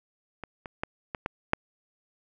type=clicks; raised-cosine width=0.5 ms; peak=-22 / -23 / -14 / -17 / -14 / -6 dBFS; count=6; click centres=0.437 / 0.658 / 0.835 / 1.148 / 1.261 / 1.534 s; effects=none